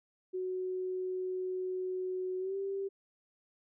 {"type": "tone with pitch glide", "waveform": "sine", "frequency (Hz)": [370, 391.8], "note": ["F#4", "G4"], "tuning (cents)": [0, -1], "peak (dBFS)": -33, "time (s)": [0.33, 2.89], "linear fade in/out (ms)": 20, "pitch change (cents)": 99, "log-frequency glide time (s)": [2.39, 2.56], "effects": []}